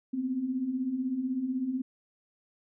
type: beating tone pair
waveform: sine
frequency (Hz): 244.4 / 260.4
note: B3 / C4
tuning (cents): -18 / -8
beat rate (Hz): 16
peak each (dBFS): -36 / -29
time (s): 0.13-1.82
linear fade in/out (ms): 10
effects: none